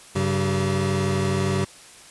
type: tone cluster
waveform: square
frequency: 97 / 138.7 / 191.2 / 383.6 Hz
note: G2 / C#3 / G3 / G4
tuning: -18 / +1 / -43 / -37 cents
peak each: -27 dBFS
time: 0.15-1.65 s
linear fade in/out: 10 ms
effects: white hiss -46 dBFS RMS until 2.1 s + resampled to 24000 Hz